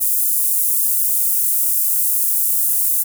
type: high-pass noise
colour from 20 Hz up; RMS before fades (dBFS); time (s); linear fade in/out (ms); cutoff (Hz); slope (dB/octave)
pink; -17; 0-3.04; 20; 10000; 24
effects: none